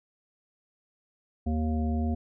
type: harmonic tone with a mistuned harmonic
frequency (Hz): 77.78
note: D#2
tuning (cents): 0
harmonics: 1 / 3 / 5 / 7 / 9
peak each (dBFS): -27 / -29 / -41 / -45 / -39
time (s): 1.46-2.15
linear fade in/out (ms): 10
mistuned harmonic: 1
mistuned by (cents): -17
effects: none